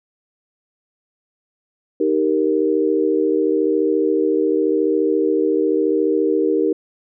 sine chord, Eb major, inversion none, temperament equal, 311.1 / 392 / 466.2 Hz, Eb4 / G4 / Bb4, 0 / 0 / 0 cents, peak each -19 dBFS, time 2-6.73 s, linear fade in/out 5 ms, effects none

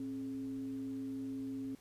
sine tone with frequency modulation, 268.3 Hz, C4, 44 cents sharp, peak -38 dBFS, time 0-1.75 s, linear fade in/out 2 ms, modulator 155 Hz, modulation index 0.32, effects pink hiss -64 dBFS RMS until 1.8 s + resampled to 32000 Hz

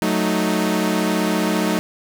sawtooth chord, D# diminished, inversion first, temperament equal, 185 / 220 / 311.1 Hz, F#3 / A3 / D#4, 0 / 0 / 0 cents, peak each -18 dBFS, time 0.02-1.79 s, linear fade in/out 0 ms, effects none

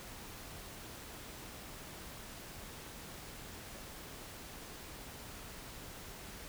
silence, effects pink hiss -49 dBFS RMS until 6.48 s

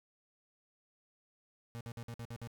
35% pulse tone bursts, 117.2 Hz, A#2, 10 cents sharp, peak -40 dBFS, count 7, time 1.75-2.474 s, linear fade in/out 0 ms, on 58 ms, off 53 ms, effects none

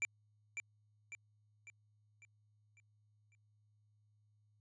square tone with echo, 2349 Hz, D7, in tune, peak -34 dBFS, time 0.02-0.05 s, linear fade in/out 0 ms, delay 550 ms, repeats 6, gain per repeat -6 dB, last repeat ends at 3.35 s, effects added 105 Hz sine -70 dBFS peak until 4.6 s + resampled to 22050 Hz

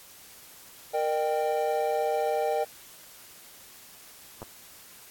triangle chord, Eb major, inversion second, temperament equal with one note detuned, 466.2 / 607.3 / 784 Hz, Bb4 / Eb5 / G5, 0 / -42 / 0 cents, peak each -27 dBFS, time 0.93-2.65 s, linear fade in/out 20 ms
clicks, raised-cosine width 1 ms, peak -25 dBFS, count 2, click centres 4.419 / 4.428 s
effects white hiss -50 dBFS RMS until 5.1 s + AAC 64 kbps

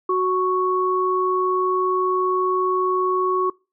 sine tone pair together, 370 / 1108.7 Hz, F#4 / C#6, 0 / 0 cents, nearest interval octave + perfect fifth, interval 1900 cents, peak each -20 dBFS, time 0.09-3.5 s, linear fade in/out 5 ms, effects noise-tail reverb RT60 0.3 s tail -25 dB re dry

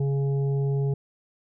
harmonic tone, 138.59 Hz, C#3, in tune, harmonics 1 / 3 / 5 / 6, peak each -22 / -31 / -46 / -48 dBFS, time 0-0.94 s, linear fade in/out 5 ms, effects none

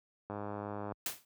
click train, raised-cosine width 1 ms, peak -26 dBFS, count 65, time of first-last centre 0.3-0.921 s, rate 103 Hz
white noise with exponential decay, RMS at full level -32 dBFS, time 1.06-1.25 s, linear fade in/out 2 ms, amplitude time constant 40 ms
effects high-pass 60 Hz 12 dB/octave

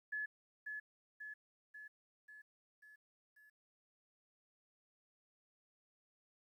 sine tone with echo, 1710 Hz, A6, 50 cents flat, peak -38 dBFS, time 0.12-0.26 s, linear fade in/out 10 ms, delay 540 ms, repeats 6, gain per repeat -4 dB, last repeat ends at 3.5 s, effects 13-bit

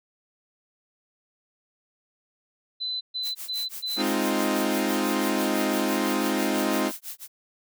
sine tone bursts, 4022 Hz, B7, 31 cents sharp, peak -27 dBFS, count 4, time 2.8-4.03 s, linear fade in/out 20 ms, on 210 ms, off 130 ms
blue noise with tremolo, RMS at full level -35 dBFS, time 3.22-7.28 s, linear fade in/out 50 ms, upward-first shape sine, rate 6 Hz, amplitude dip 100%
sawtooth chord, F minor seventh, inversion first, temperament equal, 207.7 / 261.6 / 311.1 / 349.2 Hz, Ab3 / C4 / Eb4 / F4, 0 / 0 / 0 / 0 cents, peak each -25 / -24 / -24 / -26 dBFS, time 3.96-6.92 s, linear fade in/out 50 ms
effects none

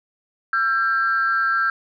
sine tone pair together, 1348 / 1592.2 Hz, E6 / G6, +38 / +27 cents, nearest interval minor third, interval 289 cents, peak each -19 dBFS, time 0.53-1.7 s, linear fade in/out 2 ms, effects tanh soft clip ceiling -11 dBFS

